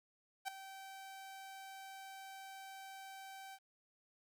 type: tone with ADSR envelope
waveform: sawtooth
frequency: 774 Hz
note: G5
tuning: 22 cents flat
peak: -32 dBFS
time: 0.45-3.59 s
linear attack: 31 ms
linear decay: 4 ms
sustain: -14 dB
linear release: 54 ms
effects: 12-bit